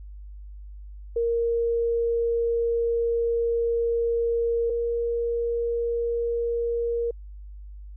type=tone pair in turn; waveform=sine; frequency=466.2 / 469.2 Hz; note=A#4 / A#4; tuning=0 / +11 cents; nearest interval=unison; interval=11 cents; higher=second; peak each=-21 / -23 dBFS; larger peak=first; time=1.16-4.7 / 4.7-7.11 s; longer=first; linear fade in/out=5 ms; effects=added 50 Hz sine -38 dBFS peak until 7.96 s